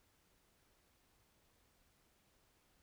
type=silence; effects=pink hiss -74 dBFS RMS until 2.82 s